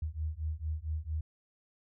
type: beating tone pair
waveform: sine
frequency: 76 / 80.4 Hz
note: D#2 / E2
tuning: -40 / -43 cents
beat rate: 4.4 Hz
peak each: -36 / -36 dBFS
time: 0.02-1.21 s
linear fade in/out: 5 ms
effects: none